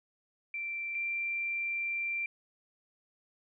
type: tone pair in turn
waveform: sine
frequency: 2349 / 2360 Hz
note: D7 / D7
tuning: 0 / +8 cents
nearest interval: unison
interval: 8 cents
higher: second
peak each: -34 / -31 dBFS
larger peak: second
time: 0.54-0.95 / 0.95-2.26 s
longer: second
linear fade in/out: 2 ms
effects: none